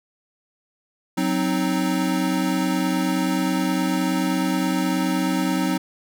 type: chord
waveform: square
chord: C diminished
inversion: second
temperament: equal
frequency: 185 / 261.6 / 311.1 Hz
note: Gb3 / C4 / Eb4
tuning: 0 / 0 / 0 cents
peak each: -25 dBFS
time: 1.17-5.78 s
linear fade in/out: 10 ms
effects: none